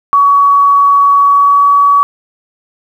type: tone with pitch glide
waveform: sine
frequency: 1128 to 1135.2 Hz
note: C#6 to C#6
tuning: +30 to +41 cents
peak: -4 dBFS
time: 0.13-2.03 s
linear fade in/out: 0 ms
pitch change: +11 cents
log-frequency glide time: 1.17-1.66 s
effects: 7-bit